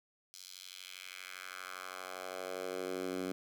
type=tone with high-pass filter sweep; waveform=10% pulse; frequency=92.5 Hz; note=F#2; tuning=in tune; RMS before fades=-43 dBFS; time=0.34-3.32 s; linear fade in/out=0 ms; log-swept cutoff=5000 to 240 Hz; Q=1.7; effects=none